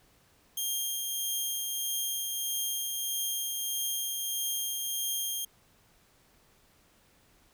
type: tone with tremolo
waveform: 10% pulse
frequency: 3211 Hz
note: G7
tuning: 41 cents sharp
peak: -21 dBFS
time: 0.57-5.45 s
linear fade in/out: 5 ms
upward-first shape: triangle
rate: 1.6 Hz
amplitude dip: 30%
effects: pink hiss -64 dBFS RMS until 7.53 s